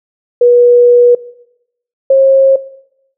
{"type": "tone pair in turn", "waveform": "sine", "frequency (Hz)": [484.7, 538.3], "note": ["B4", "C5"], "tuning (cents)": [-32, 49], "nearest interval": "major second", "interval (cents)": 181, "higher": "second", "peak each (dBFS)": -3, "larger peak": "neither", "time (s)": [[0.41, 1.15], [2.1, 2.56]], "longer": "first", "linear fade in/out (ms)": 5, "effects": ["noise-tail reverb RT60 0.8 s tail -19 dB re dry"]}